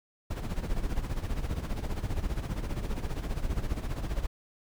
brown noise with tremolo, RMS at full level -29 dBFS, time 0.3-4.27 s, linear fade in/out 10 ms, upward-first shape sine, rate 15 Hz, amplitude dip 70%, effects none

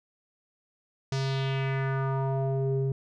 square tone with low-pass filter sweep, 134.8 Hz, C#3, 48 cents flat, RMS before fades -28 dBFS, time 1.12-2.92 s, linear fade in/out 2 ms, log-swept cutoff 5700 to 310 Hz, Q 2.5, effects none

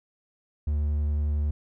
triangle tone, 74.1 Hz, D2, 16 cents sharp, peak -21 dBFS, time 0.67-1.51 s, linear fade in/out 5 ms, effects none

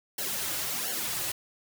white noise with flanger, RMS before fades -32 dBFS, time 0.18-1.32 s, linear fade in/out 5 ms, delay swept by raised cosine 0.81 to 4.51 ms, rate 1.4 Hz, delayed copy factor -0.9, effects none

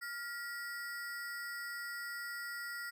square ring-modulated tone, 1661.2 Hz, G#6, in tune, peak -38 dBFS, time 0.01-2.91 s, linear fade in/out 20 ms, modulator 261 Hz, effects none

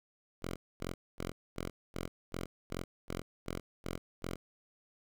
5% pulse tone bursts, 44 Hz, F1, 14 cents sharp, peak -26 dBFS, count 11, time 0.42-4.36 s, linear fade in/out 10 ms, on 140 ms, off 240 ms, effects none

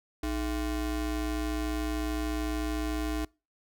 square ring-modulated tone, 182.8 Hz, F#3, 21 cents flat, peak -27 dBFS, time 0.23-3.25 s, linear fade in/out 5 ms, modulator 126 Hz, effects noise-tail reverb RT60 0.3 s tail -25 dB re dry

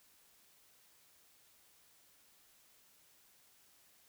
silence, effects white hiss -67 dBFS RMS until 4.08 s

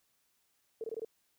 sine tone bursts, 447.6 Hz, A4, 30 cents sharp, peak -35 dBFS, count 5, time 0.81-1.048 s, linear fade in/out 2 ms, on 30 ms, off 22 ms, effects white hiss -75 dBFS RMS until 1.38 s

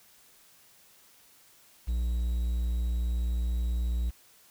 triangle tone with quantisation, 59.4 Hz, A#1, 33 cents sharp, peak -24 dBFS, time 1.87-4.11 s, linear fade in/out 20 ms, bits 9, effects white hiss -59 dBFS RMS until 4.5 s

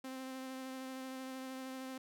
sawtooth tone with vibrato, 261.6 Hz, C4, in tune, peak -39 dBFS, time 0.04-1.98 s, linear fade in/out 5 ms, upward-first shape triangle, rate 13 Hz, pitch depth 17 cents each way, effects none

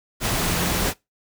sine tone in noise, 176.3 Hz, F3, 17 cents sharp, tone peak -29 dBFS, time 0.35-0.9 s, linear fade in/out 50 ms, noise pink, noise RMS -23 dBFS, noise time 0.2-0.94 s, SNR -9 dB, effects noise-tail reverb RT60 0.2 s tail -22 dB re dry

